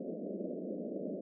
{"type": "band-pass noise", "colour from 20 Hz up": "pink", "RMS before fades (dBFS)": -40, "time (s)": [0, 1.21], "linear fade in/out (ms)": 5, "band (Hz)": [180, 630], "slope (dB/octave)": 96, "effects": []}